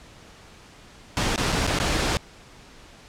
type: noise with dropouts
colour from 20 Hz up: pink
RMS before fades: -23 dBFS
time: 1.17-2.17 s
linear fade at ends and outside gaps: 0 ms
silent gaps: 1.36-1.378 / 1.521-1.525 / 1.667-1.675 / 1.788-1.8 s
effects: pink hiss -48 dBFS RMS until 3.08 s + low-pass 7000 Hz 12 dB/octave